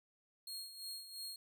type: tone with tremolo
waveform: sawtooth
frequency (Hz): 4264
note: C8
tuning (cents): +32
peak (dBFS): -40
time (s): 0.47-1.36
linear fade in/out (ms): 2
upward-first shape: sine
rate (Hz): 2.9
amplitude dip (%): 65
effects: none